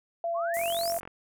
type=tone; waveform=sine; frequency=678 Hz; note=E5; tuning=49 cents sharp; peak=-27 dBFS; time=0.24-0.98 s; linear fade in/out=2 ms
type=exponential sweep; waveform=sine; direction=up; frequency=1009 to 5930 Hz; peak=-34 dBFS; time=0.34-0.93 s; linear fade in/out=20 ms
type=band-pass noise; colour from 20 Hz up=white; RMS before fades=-39 dBFS; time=0.54-1 s; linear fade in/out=0 ms; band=7600 to 14000 Hz; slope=24 dB/octave
type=click train; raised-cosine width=0.5 ms; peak=-27 dBFS; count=24; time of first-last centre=0.57-1.075 s; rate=45.5 Hz
effects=none